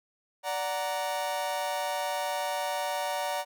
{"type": "chord", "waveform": "40% pulse", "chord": "D augmented", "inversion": "none", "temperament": "equal with one note detuned", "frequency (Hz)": [583.3, 740, 932.3], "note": ["D5", "F#5", "A#5"], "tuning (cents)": [-12, 0, 0], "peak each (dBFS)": -33, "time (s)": [0.43, 3.45], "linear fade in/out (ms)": 50, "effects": []}